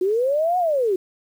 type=linear two-way sweep; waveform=sine; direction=up then down; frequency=355.2 to 740 to 355.2 Hz; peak=-17 dBFS; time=0.01-0.96 s; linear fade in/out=5 ms; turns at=0.58 s; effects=8-bit